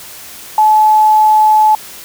sine tone, 860 Hz, A5, 40 cents flat, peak -5 dBFS, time 0.58-1.75 s, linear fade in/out 2 ms, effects white hiss -32 dBFS RMS until 2.04 s

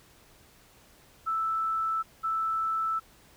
sine tone pair in turn, 1318.5 / 1318.5 Hz, E6 / E6, 0 / 0 cents, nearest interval unison, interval 0 cents, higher neither, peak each -26 dBFS, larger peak neither, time 1.26-2.03 / 2.23-3 s, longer neither, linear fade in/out 20 ms, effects pink hiss -58 dBFS RMS until 3.36 s

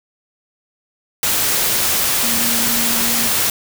sine tone in noise, 233.1 Hz, A#3, in tune, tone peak -25 dBFS, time 2.23-3.28 s, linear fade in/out 2 ms, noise white, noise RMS -17 dBFS, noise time 1.23-3.5 s, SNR -11 dB, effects none

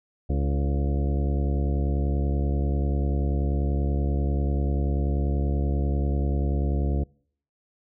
harmonic tone with a mistuned harmonic, 70.3 Hz, C#2, 25 cents sharp, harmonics 1 / 2 / 3 / 4 / 5 / 6 / 7 / 8 / 10, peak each -23 / -29 / -33 / -35 / -37 / -39 / -40 / -41 / -43 dBFS, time 0.29-7.04 s, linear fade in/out 10 ms, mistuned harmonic 5, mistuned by -45 cents, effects noise-tail reverb RT60 0.6 s tail -26 dB re dry

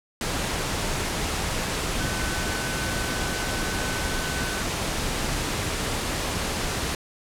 sine tone in noise, 1512 Hz, F#6, 37 cents sharp, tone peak -34 dBFS, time 2-4.61 s, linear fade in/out 2 ms, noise pink, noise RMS -27 dBFS, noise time 0.21-6.95 s, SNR -10 dB, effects low-pass 10000 Hz 12 dB/octave

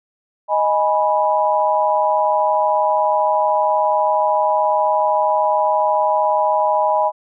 sine chord, G# minor, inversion second, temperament equal with one note detuned, 622.3 / 830.6 / 983.2 Hz, D#5 / G#5 / B5, 0 / 0 / -8 cents, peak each -18 dBFS, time 0.48-7.12 s, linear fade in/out 50 ms, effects none

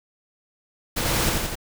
pink noise with echo, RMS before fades -25 dBFS, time 0.96-1.3 s, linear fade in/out 10 ms, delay 85 ms, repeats 3, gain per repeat -2 dB, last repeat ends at 1.555 s, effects none

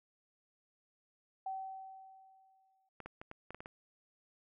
sine tone with exponential decay, 766 Hz, G5, 40 cents flat, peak -36 dBFS, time 1.46-2.89 s, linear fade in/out 5 ms, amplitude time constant 310 ms
clicks, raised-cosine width 0.5 ms, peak -31 dBFS, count 8, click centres 3.003 / 3.06 / 3.215 / 3.314 / 3.506 / 3.546 / 3.605 / 3.659 s
effects none

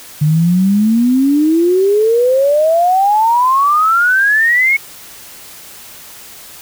sine exponential sweep, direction up, 147.5 to 2214 Hz, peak -8 dBFS, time 0.21-4.77 s, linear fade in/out 10 ms, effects white hiss -35 dBFS RMS until 6.61 s

